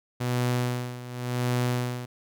sawtooth tone with tremolo, 123.47 Hz, B2, in tune, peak -19 dBFS, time 0.2-2.06 s, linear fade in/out 10 ms, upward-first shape sine, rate 0.9 Hz, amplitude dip 80%, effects none

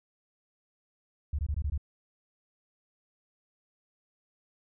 sine tone bursts, 72.9 Hz, D2, 12 cents flat, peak -27 dBFS, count 6, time 1.33-1.778 s, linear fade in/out 5 ms, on 58 ms, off 20 ms, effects none

